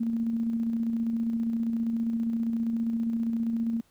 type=tone with tremolo; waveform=sine; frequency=229.4 Hz; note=A#3; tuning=28 cents flat; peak=-24 dBFS; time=0-3.81 s; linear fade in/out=10 ms; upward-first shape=square; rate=15 Hz; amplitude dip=30%; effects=pink hiss -66 dBFS RMS until 3.9 s